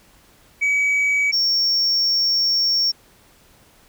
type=tone pair in turn; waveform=sine; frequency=2275 / 5490 Hz; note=C#7 / F8; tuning=+44 / -31 cents; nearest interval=octave + minor third; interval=1525 cents; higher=second; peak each=-13 dBFS; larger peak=neither; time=0.61-1.32 / 1.32-2.92 s; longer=second; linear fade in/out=20 ms; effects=tanh soft clip ceiling -15 dBFS + pink hiss -53 dBFS RMS until 3.88 s